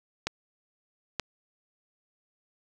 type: clicks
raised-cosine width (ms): 0.2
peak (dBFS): -11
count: 2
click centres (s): 0.27 / 1.197
effects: none